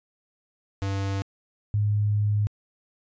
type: tone pair in turn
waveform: square / sine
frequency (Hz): 98 / 104.19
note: G2 / G#2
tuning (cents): 0 / +6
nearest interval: minor second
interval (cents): 106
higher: second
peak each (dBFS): -26 / -20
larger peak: second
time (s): 0.82-1.22 / 1.74-2.47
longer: second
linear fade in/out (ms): 0
effects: resampled to 16000 Hz